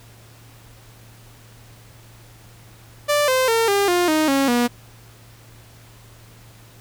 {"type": "tone with pitch steps", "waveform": "sawtooth", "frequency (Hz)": [587.3, 517.2, 455.5, 401.1, 353.3, 311.1, 274, 241.3], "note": ["D5", "C5", "A#4", "G4", "F4", "D#4", "C#4", "B3"], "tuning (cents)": [0, -20, -40, 40, 20, 0, -20, -40], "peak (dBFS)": -12, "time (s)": [3.08, 4.68], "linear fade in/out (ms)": 20, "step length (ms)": 200, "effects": ["added 114 Hz sine -46 dBFS peak until 6.8 s", "pink hiss -49 dBFS RMS until 6.8 s"]}